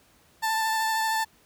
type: tone with vibrato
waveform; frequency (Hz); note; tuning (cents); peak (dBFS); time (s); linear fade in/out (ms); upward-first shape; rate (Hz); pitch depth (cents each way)
30% pulse; 885; A5; +10; -21; 0.42-1.25; 20; triangle; 13; 16
effects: pink hiss -60 dBFS RMS until 1.45 s + high-pass 60 Hz 12 dB/octave